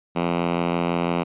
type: tone with high-pass filter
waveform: 5% pulse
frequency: 86 Hz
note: F2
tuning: 26 cents flat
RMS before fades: -23 dBFS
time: 0.15-1.24 s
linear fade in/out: 20 ms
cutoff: 180 Hz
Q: 2
effects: resampled to 8000 Hz